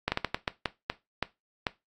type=slowing click train; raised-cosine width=0.3 ms; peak=-10 dBFS; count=10; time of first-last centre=0.08-1.668 s; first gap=40 ms; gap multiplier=1.35; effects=noise-tail reverb RT60 0.2 s tail -17 dB re dry + AAC 48 kbps